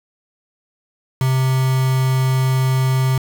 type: tone with quantisation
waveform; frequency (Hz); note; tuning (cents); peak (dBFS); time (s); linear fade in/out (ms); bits
triangle; 130.81; C3; 0; -12; 1.21-3.18; 2; 4
effects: none